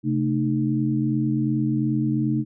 sine tone cluster, 133.4 / 222.3 / 305 Hz, C3 / A3 / D#4, +34 / +18 / -34 cents, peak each -24 dBFS, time 0.03-2.45 s, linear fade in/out 50 ms, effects none

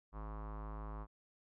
square tone with low-pass filter, 53 Hz, G#1, 36 cents sharp, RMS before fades -45 dBFS, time 0.12-1.07 s, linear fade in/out 50 ms, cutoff 1100 Hz, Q 4.3, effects none

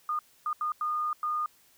sine tone bursts at uneven times, 1222 Hz, D#6, 32 cents flat, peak -27 dBFS, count 5, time 0.09-0.19 / 0.46-0.53 / 0.61-0.72 / 0.81-1.13 / 1.23-1.46 s, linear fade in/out 2 ms, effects white hiss -62 dBFS RMS until 1.77 s

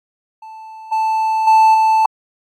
triangle tone with level steps, 880 Hz, A5, in tune, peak -30 / -12 / -5 / -8 dBFS, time 0.42-2.06 s, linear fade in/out 5 ms, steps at 0.92 / 1.47 / 1.74 s, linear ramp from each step 5 ms, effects AAC 64 kbps

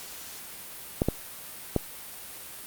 clicks, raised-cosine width 2 ms, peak -9 dBFS, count 3, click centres 1.019 / 1.086 / 1.763 s, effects white hiss -42 dBFS RMS until 2.66 s + Opus 48 kbps

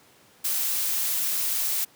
blue noise, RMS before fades -26 dBFS, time 0.44-1.85 s, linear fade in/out 10 ms, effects pink hiss -56 dBFS RMS until 1.95 s + high-pass 150 Hz 12 dB/octave

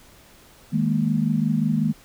sine chord, D# suspended fourth, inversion none, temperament equal with one note detuned, 157.64 / 207.7 / 233.1 Hz, D#3 / G#3 / A#3, +23 / 0 / 0 cents, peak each -23 dBFS, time 0.72-1.93 s, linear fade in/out 20 ms, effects pink hiss -51 dBFS RMS until 2.04 s

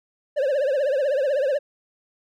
triangle tone with vibrato, 554.4 Hz, C#5, in tune, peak -17 dBFS, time 0.36-1.59 s, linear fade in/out 20 ms, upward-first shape triangle, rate 16 Hz, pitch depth 170 cents each way, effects none

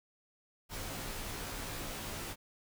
pink noise with comb filter, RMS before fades -41 dBFS, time 0.69-2.36 s, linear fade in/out 50 ms, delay 16 ms, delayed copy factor -0.85, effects none

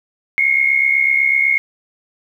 sine tone pair together, 2149 / 2217 Hz, C7 / C#7, +46 / 0 cents, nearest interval minor second, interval 54 cents, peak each -13 / -17 dBFS, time 0.38-1.58 s, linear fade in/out 0 ms, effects 8-bit

